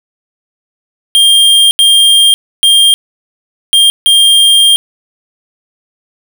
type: tone bursts at uneven times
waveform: square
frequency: 3203 Hz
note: G7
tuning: 37 cents sharp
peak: -4 dBFS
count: 5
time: 1.15-1.71 / 1.79-2.34 / 2.63-2.94 / 3.73-3.9 / 4.06-4.76 s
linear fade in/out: 0 ms
effects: none